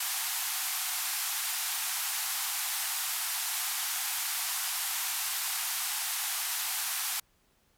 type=band-pass noise; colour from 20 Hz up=white; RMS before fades=-33 dBFS; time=0-7.2 s; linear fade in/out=5 ms; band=710 to 15000 Hz; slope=96 dB/octave; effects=pink hiss -69 dBFS RMS until 7.77 s